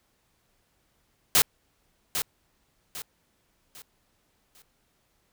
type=noise with echo; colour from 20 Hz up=white; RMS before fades=-19 dBFS; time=1.35-1.42 s; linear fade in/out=0 ms; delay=800 ms; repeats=4; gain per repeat=-9 dB; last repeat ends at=4.62 s; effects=pink hiss -70 dBFS RMS until 5.32 s